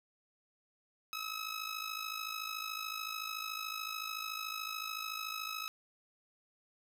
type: tone with amplitude modulation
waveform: 15% pulse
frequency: 1285 Hz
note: E6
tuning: 45 cents flat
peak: -29 dBFS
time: 1.13-5.68 s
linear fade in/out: 0 ms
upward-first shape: sine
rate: 53.7 Hz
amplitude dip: 70%
effects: none